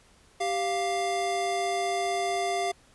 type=tone pair together; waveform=square; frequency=392 / 698.5 Hz; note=G4 / F5; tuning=0 / 0 cents; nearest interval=minor seventh; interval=1000 cents; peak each=-32 / -28 dBFS; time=0.4-2.72 s; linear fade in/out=10 ms; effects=pink hiss -59 dBFS RMS until 2.94 s + resampled to 24000 Hz